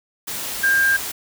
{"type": "tone in noise", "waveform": "sine", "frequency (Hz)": 1600, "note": "G6", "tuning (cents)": 35, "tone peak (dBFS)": -14, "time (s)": [0.63, 0.97], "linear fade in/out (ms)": 10, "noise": "white", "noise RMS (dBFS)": -28, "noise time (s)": [0.27, 1.12], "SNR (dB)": 11, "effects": []}